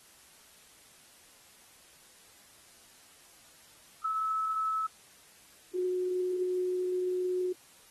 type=tone pair in turn; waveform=sine; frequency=1300 / 364.8 Hz; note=E6 / F#4; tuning=-24 / -24 cents; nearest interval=octave + minor seventh; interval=2200 cents; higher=first; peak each=-28 dBFS; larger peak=neither; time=4.04-4.87 / 5.74-7.53 s; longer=second; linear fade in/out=10 ms; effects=white hiss -58 dBFS RMS until 7.9 s + AAC 32 kbps